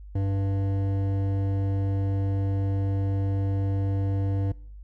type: tone with hard clipping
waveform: sine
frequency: 98 Hz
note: G2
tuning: in tune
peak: -25 dBFS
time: 0.15-4.52 s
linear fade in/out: 5 ms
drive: 12 dB
effects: noise-tail reverb RT60 0.5 s tail -21 dB re dry + added 50 Hz sine -40 dBFS peak until 4.83 s